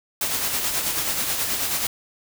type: noise with tremolo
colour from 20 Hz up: white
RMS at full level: -23 dBFS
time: 0.21-1.87 s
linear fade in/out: 2 ms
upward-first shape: sine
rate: 9.3 Hz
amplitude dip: 40%
effects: none